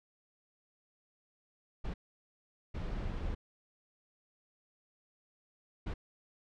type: noise bursts at uneven times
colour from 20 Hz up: brown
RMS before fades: -37 dBFS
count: 3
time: 1.84-1.94 / 2.74-3.35 / 5.86-5.94 s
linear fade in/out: 10 ms
effects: low-pass 4000 Hz 12 dB/octave